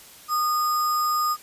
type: tone with sample-and-hold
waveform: sine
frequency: 1225 Hz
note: D#6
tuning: 27 cents flat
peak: -20 dBFS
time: 0.28-1.37 s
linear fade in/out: 50 ms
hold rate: 6300 Hz
effects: white hiss -47 dBFS RMS until 1.42 s + resampled to 32000 Hz